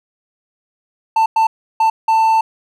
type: tone bursts at uneven times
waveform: triangle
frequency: 890 Hz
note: A5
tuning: 20 cents sharp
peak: -8 dBFS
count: 4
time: 1.16-1.26 / 1.36-1.47 / 1.8-1.9 / 2.08-2.41 s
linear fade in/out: 5 ms
effects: none